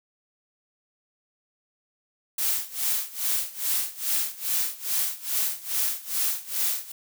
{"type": "noise with tremolo", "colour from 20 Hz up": "blue", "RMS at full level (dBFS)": -24, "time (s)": [2.38, 6.92], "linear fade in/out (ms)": 5, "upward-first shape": "sine", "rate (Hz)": 2.4, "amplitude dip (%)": 90, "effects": []}